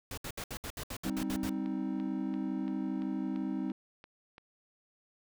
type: noise bursts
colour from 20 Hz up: pink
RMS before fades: -40 dBFS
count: 11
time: 0.11-1.495 s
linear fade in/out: 2 ms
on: 65 ms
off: 67 ms
type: chord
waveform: triangle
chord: C minor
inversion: second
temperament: just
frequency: 196.22 / 261.6 / 314 Hz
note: G3 / C4 / Eb4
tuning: +2 / 0 / +16 cents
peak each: -35 / -34 / -35 dBFS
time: 1.05-3.72 s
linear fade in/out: 2 ms
type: click train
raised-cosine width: 0.3 ms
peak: -34 dBFS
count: 9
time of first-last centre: 1.66-4.381 s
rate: 2.94 Hz
effects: none